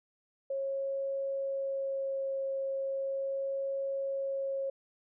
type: tone with vibrato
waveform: sine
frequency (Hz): 544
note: C#5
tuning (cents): -33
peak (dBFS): -31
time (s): 0.5-4.7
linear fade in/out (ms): 5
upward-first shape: sine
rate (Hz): 0.37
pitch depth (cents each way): 8
effects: none